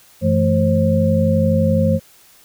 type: tone cluster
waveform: sine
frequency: 94.5 / 166.4 / 218.2 / 532 Hz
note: F#2 / E3 / A3 / C5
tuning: +37 / +17 / -14 / +29 cents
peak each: -18 dBFS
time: 0.21-2 s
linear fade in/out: 50 ms
effects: white hiss -49 dBFS RMS until 2.44 s